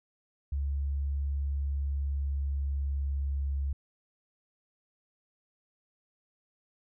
sine tone with pitch glide, 70.1 to 69.37 Hz, C#2 to C#2, +20 to +2 cents, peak -28 dBFS, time 0.52-3.73 s, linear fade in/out 5 ms, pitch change -18 cents, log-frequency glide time 1.42-3.58 s, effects none

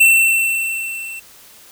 square tone with level ramp, 2691 Hz, E7, 35 cents sharp, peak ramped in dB -7 to -29 dBFS, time 0-1.2 s, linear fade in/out 10 ms, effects white hiss -44 dBFS RMS until 1.71 s

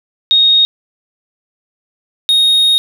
sine / triangle tone pair in turn, 3729 / 3729 Hz, A#7 / A#7, 0 / 0 cents, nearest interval unison, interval 0 cents, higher neither, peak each -6 dBFS, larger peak neither, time 0.31-0.65 / 2.29-2.78 s, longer second, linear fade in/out 0 ms, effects none

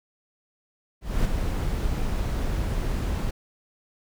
brown noise with ADSR envelope, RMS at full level -21 dBFS, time 1.01-3.31 s, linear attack 240 ms, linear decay 5 ms, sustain -5 dB, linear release 8 ms, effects none

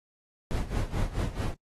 brown noise with tremolo, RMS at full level -27 dBFS, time 0.51-1.54 s, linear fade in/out 0 ms, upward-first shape sine, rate 4.6 Hz, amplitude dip 80%, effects noise-tail reverb RT60 0.1 s tail -22 dB re dry + AAC 32 kbps

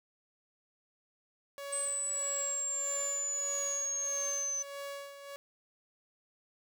sawtooth tone with tremolo, 562 Hz, C#5, 24 cents sharp, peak -35 dBFS, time 1.58-5.36 s, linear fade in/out 0 ms, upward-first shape sine, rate 1.6 Hz, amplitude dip 65%
sine exponential sweep, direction down, 8200 to 6080 Hz, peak -32 dBFS, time 1.72-4.63 s, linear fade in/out 10 ms
effects none

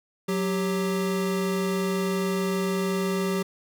square tone pair together, 184.87 / 392.4 Hz, F#3 / G4, -1 / +2 cents, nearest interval octave + minor second, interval 1303 cents, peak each -27 / -28 dBFS, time 0.28-3.43 s, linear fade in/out 10 ms, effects none

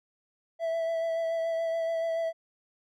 triangle tone with vibrato, 659.3 Hz, E5, in tune, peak -25 dBFS, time 0.59-2.33 s, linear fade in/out 50 ms, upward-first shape sine, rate 7 Hz, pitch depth 17 cents each way, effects none

